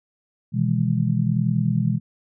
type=chord; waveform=sine; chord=E major seventh; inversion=second; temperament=just; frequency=123.61 / 154.51 / 164.81 / 206 Hz; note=B2 / D#3 / E3 / G#3; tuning=+2 / -12 / 0 / -14 cents; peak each=-22 / -27 / -23 / -24 dBFS; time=0.52-2 s; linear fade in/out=50 ms; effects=none